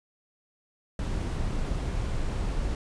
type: noise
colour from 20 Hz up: brown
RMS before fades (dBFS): -29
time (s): 0.99-2.75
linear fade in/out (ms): 2
effects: resampled to 22050 Hz